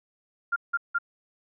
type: tone bursts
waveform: sine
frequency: 1396.9 Hz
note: F6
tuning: in tune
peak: -22 dBFS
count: 3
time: 0.52-0.986 s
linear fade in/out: 10 ms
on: 42 ms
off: 170 ms
effects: none